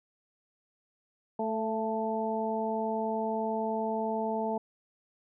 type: harmonic tone with a mistuned harmonic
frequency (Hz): 220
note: A3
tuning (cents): 0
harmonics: 1 / 2 / 3 / 4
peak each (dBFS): -34 / -34 / -34 / -34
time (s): 1.39-4.58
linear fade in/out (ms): 5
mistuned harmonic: 3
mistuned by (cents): +24
effects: none